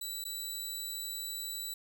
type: tone with dropouts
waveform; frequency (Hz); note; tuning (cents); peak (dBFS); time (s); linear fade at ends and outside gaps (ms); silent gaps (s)
15% pulse; 3951; B7; 0; -30; 0.01-1.74; 5; 0.241-0.25
effects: none